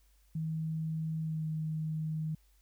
sine tone with pitch glide, 159.1 to 156.73 Hz, D#3 to D#3, +39 to +13 cents, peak -32 dBFS, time 0.35-2.35 s, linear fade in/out 5 ms, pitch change -26 cents, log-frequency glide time 1.21-1.45 s, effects added 50 Hz sine -63 dBFS peak until 2.61 s + white hiss -72 dBFS RMS until 2.61 s

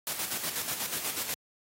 white noise with tremolo, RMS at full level -32 dBFS, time 0.07-1.34 s, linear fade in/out 0 ms, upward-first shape square, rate 8.2 Hz, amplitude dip 50%, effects high-pass 100 Hz 12 dB/octave + AAC 48 kbps

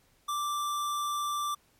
square tone, 1174.7 Hz, D6, in tune, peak -30 dBFS, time 0.28-1.55 s, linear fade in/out 10 ms, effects pink hiss -66 dBFS RMS until 1.79 s + MP3 64 kbps

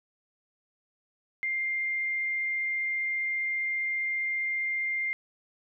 sine tone, 2105 Hz, C7, 10 cents sharp, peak -27 dBFS, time 1.43-5.13 s, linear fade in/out 0 ms, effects none

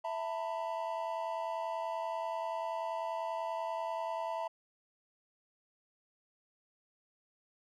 triangle chord, E suspended fourth, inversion none, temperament equal with one note detuned, 659.3 / 897.5 / 987.8 Hz, E5 / A5 / B5, 0 / +34 / 0 cents, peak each -36 / -37 / -39 dBFS, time 0.04-4.48 s, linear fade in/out 10 ms, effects none

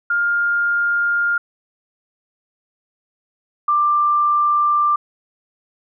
sine tone pair in turn, 1408 / 1184 Hz, F6 / D6, +14 / +14 cents, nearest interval minor third, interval 300 cents, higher first, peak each -15 / -13 dBFS, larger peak second, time 0.1-1.38 / 3.68-4.96 s, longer neither, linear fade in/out 5 ms, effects none

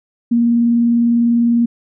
sine tone with vibrato, 235.4 Hz, A#3, 17 cents sharp, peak -10 dBFS, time 0.31-1.66 s, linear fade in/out 10 ms, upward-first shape sine, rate 20 Hz, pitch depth 24 cents each way, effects none

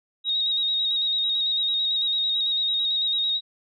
sine tone with vibrato, 3769 Hz, A#7, 18 cents sharp, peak -21 dBFS, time 0.24-3.41 s, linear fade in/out 50 ms, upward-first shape square, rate 9 Hz, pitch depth 26 cents each way, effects none

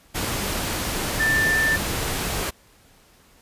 sine tone in noise, 1775 Hz, A6, 15 cents sharp, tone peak -18 dBFS, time 1.19-1.77 s, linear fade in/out 20 ms, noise pink, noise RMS -26 dBFS, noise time 0.14-2.51 s, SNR +5 dB, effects pink hiss -55 dBFS RMS until 3.41 s + resampled to 32000 Hz

